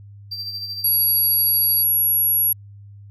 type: tone with tremolo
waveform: triangle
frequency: 4699 Hz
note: D8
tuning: in tune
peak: -24 dBFS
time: 0.31-1.84 s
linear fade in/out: 10 ms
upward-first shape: sine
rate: 13 Hz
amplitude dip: 50%
type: tone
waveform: sine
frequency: 11330 Hz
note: F9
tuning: 24 cents sharp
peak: -15 dBFS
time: 0.84-2.53 s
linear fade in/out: 5 ms
effects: added 101 Hz sine -39 dBFS peak until 3.1 s